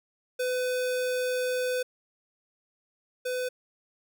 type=tone pair in turn; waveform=square; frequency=503 / 503 Hz; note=B4 / B4; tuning=+32 / +32 cents; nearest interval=unison; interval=0 cents; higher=neither; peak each=-27 / -29 dBFS; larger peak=first; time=0.39-1.83 / 3.25-3.49 s; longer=first; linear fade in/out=10 ms; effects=none